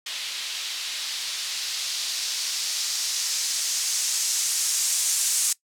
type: noise with low-pass filter sweep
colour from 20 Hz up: violet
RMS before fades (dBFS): -27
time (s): 0.06-5.53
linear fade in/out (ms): 5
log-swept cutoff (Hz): 3400 to 7700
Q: 1.5
effects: noise-tail reverb RT60 0.1 s tail -20 dB re dry